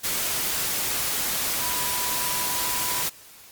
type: tone in noise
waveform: sine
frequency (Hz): 987.8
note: B5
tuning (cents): 0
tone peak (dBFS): -33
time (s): 1.6-3.04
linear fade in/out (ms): 20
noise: white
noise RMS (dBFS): -26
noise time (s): 0.03-3.1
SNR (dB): -10
effects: white hiss -48 dBFS RMS until 3.51 s + Opus 48 kbps